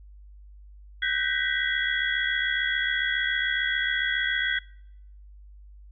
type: tone cluster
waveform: sine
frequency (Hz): 1509 / 1576 / 1912 / 1987 / 3328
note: F#6 / G6 / A#6 / B6 / G#7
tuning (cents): +34 / +9 / +43 / +10 / +3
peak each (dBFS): -30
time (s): 1.02-4.59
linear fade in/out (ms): 5
effects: noise-tail reverb RT60 0.8 s tail -25 dB re dry + added 50 Hz sine -45 dBFS peak until 5.91 s